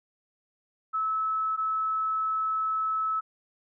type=tone pair in turn; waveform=sine; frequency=1300 / 1300 Hz; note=E6 / E6; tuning=-24 / -24 cents; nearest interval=unison; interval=0 cents; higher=neither; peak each=-25 dBFS; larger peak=neither; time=0.93-1.57 / 1.57-3.21 s; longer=second; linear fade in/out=20 ms; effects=none